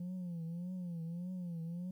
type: tone with vibrato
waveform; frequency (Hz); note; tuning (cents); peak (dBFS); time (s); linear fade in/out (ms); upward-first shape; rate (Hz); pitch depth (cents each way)
sine; 173.9; F3; -7; -36; 0-1.91; 5; triangle; 1.7; 120
effects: tanh soft clip ceiling -38 dBFS + 12-bit